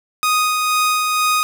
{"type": "tone with tremolo", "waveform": "sawtooth", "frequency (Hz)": 1244.5, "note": "D#6", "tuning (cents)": 0, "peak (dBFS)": -10, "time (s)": [0.23, 1.43], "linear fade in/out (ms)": 0, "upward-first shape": "sine", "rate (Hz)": 2.1, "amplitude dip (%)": 30, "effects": []}